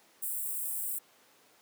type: high-pass noise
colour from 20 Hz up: white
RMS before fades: -35 dBFS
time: 0.22-0.99 s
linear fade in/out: 10 ms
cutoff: 7800 Hz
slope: 96 dB/octave
effects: pink hiss -62 dBFS RMS until 1.61 s + high-pass 300 Hz 12 dB/octave